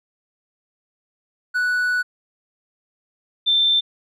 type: tone pair in turn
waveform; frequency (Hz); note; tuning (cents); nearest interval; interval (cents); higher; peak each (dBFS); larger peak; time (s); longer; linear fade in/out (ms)
triangle / sine; 1479 / 3561; F#6 / A7; -1 / +20; octave + minor third; 1521; second; -16 / -14; second; 1.54-2.03 / 3.46-3.81; first; 20
effects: none